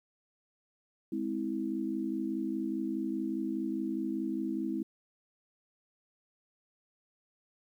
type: chord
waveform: sine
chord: Ab augmented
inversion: none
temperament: just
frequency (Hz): 207.7 / 259.6 / 324.5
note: Ab3 / C4 / E4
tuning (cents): 0 / -13 / -27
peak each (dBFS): -37 / -36 / -34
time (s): 1.12-4.83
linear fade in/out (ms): 5
effects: 11-bit